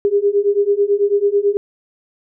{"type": "beating tone pair", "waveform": "sine", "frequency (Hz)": [400.4, 409.5], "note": ["G4", "G#4"], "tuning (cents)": [37, -24], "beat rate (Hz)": 9.1, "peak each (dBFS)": [-16, -15], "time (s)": [0.05, 1.57], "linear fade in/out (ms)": 0, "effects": []}